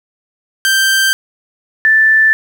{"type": "tone pair in turn", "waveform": ["sawtooth", "sine"], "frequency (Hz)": [1568, 1762.9], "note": ["G6", "A6"], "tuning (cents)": [0, 3], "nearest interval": "major second", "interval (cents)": 203, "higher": "second", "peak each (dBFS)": -6, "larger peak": "neither", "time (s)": [[0.65, 1.13], [1.85, 2.33]], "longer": "neither", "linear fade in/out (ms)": 0, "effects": ["7-bit"]}